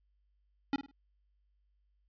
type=tone with echo; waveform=square; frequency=277.2 Hz; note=C#4; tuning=in tune; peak=-28 dBFS; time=0.73-0.76 s; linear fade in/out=2 ms; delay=51 ms; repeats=3; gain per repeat=-11 dB; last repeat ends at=0.913 s; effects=added 50 Hz sine -70 dBFS peak until 2.08 s + resampled to 11025 Hz